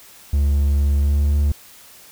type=tone with pitch glide; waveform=triangle; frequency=71 to 72.66 Hz; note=C#2 to D2; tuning=+42 to -18 cents; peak=-12 dBFS; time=0.33-1.52 s; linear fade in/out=5 ms; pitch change=+40 cents; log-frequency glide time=0.98-1.29 s; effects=white hiss -45 dBFS RMS until 2.11 s